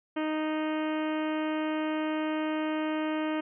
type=harmonic tone; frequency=310.2 Hz; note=D#4; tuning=5 cents flat; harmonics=1 / 2 / 3 / 4 / 5 / 6 / 7 / 8 / 9 / 10; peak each=-29 / -35 / -39 / -41 / -43 / -45 / -46 / -47 / -48 / -49 dBFS; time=0.16-3.41 s; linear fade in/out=10 ms; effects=none